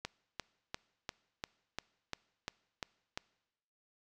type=click train; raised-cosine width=0.2 ms; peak=-20 dBFS; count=10; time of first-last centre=0.05-3.175 s; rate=2.88 Hz; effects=noise-tail reverb RT60 1.0 s tail -23 dB re dry